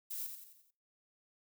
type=noise with echo; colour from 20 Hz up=violet; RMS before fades=-41 dBFS; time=0.1-0.27 s; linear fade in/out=10 ms; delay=88 ms; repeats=5; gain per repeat=-6 dB; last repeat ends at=0.71 s; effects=noise-tail reverb RT60 0.4 s tail -22 dB re dry